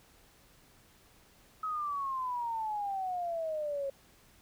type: exponential sweep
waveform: sine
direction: down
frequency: 1285 to 543 Hz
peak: -32 dBFS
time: 1.63-3.9 s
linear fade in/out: 5 ms
effects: pink hiss -62 dBFS RMS until 4.41 s